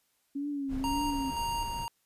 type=tone with vibrato; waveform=sine; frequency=277.2 Hz; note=C#4; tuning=in tune; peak=-31 dBFS; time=0.35-1.31 s; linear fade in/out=10 ms; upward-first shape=triangle; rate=1.8 Hz; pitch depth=96 cents each way
type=noise; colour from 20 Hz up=brown; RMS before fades=-40 dBFS; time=0.68-1.88 s; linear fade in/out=50 ms
type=tone with tremolo; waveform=square; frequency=934 Hz; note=A#5; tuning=3 cents sharp; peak=-31 dBFS; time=0.84-1.88 s; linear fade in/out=0 ms; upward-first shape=square; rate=1.9 Hz; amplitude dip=35%
effects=white hiss -73 dBFS RMS until 2.05 s + resampled to 32000 Hz

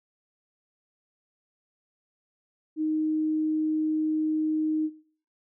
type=tone; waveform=sine; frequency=311.1 Hz; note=D#4; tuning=in tune; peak=-24 dBFS; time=2.76-4.9 s; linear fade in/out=50 ms; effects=noise-tail reverb RT60 0.5 s tail -17 dB re dry

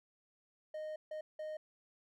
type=tone bursts at uneven times; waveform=triangle; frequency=618 Hz; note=D#5; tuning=12 cents flat; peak=-38 dBFS; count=3; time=0.74-0.96 / 1.11-1.21 / 1.39-1.57 s; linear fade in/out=5 ms; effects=none

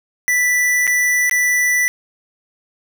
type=tone with dropouts; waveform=square; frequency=1975.5 Hz; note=B6; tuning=in tune; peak=-14 dBFS; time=0.28-1.88 s; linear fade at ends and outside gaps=0 ms; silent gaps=0.869-0.876 / 1.296-1.312 s; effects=7-bit

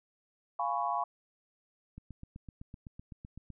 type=chord; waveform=sine; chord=C# dominant seventh; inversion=first; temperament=equal with one note detuned; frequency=698.5 / 830.6 / 993.5 / 1108.7 Hz; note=E#5 / G#5 / B5 / C#6; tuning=0 / 0 / +10 / 0 cents; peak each=-35 dBFS; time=0.59-1.04 s; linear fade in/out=5 ms
type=click train; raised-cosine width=5 ms; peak=-33 dBFS; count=13; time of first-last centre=1.98-3.503 s; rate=7.88 Hz
effects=none

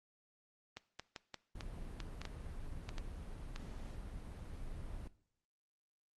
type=clicks; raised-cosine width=0.2 ms; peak=-27 dBFS; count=11; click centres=0.77 / 0.996 / 1.162 / 1.343 / 1.608 / 2.003 / 2.216 / 2.253 / 2.891 / 2.982 / 3.561 s
type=noise; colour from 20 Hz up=brown; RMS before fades=-46 dBFS; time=1.55-5.08 s; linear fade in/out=5 ms
effects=noise-tail reverb RT60 0.6 s tail -18 dB re dry + Opus 32 kbps

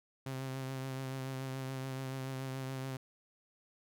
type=tone with vibrato; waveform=sawtooth; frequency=132.4 Hz; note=C3; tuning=21 cents sharp; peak=-34 dBFS; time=0.26-2.97 s; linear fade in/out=5 ms; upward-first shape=triangle; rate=7 Hz; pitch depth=30 cents each way; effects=none

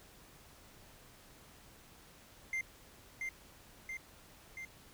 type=tone with echo; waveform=triangle; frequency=2093 Hz; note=C7; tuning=in tune; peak=-32 dBFS; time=2.53-2.61 s; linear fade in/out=2 ms; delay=680 ms; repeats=3; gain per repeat=-3 dB; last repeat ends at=4.65 s; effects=pink hiss -59 dBFS RMS until 4.93 s

